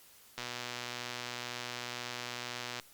click train, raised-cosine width 0.2 ms, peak -21 dBFS, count 296, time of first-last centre 0.38-2.798 s, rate 122 Hz, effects white hiss -59 dBFS RMS until 2.93 s + Opus 48 kbps

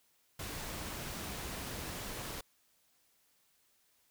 pink noise, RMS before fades -42 dBFS, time 0.39-2.41 s, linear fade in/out 5 ms, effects white hiss -72 dBFS RMS until 4.1 s

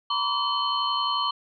sine tone cluster, 945 / 1016 / 1148 / 3056 / 4251 Hz, A#5 / B5 / D6 / G7 / C8, +23 / +49 / -40 / -45 / +27 cents, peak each -32 / -32 / -26 / -29 / -32 dBFS, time 0.1-1.31 s, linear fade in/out 5 ms, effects none

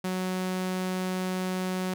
sawtooth tone, 185 Hz, F#3, in tune, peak -24 dBFS, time 0.04-1.94 s, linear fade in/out 5 ms, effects none

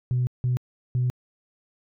sine tone bursts at uneven times, 124.8 Hz, B2, 19 cents sharp, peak -19 dBFS, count 3, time 0.11-0.27 / 0.44-0.57 / 0.95-1.1 s, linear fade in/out 0 ms, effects tanh soft clip ceiling -17 dBFS

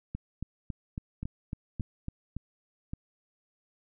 two click trains, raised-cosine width 5 ms, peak -22 / -23 dBFS, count 8 / 4, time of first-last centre 0.15-2.084 / 1.23-2.935 s, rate 3.62 / 1.76 Hz, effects none

